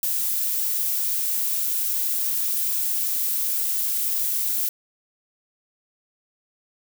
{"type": "noise", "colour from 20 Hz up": "violet", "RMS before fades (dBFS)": -24, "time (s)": [0.03, 4.69], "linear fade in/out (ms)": 2, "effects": []}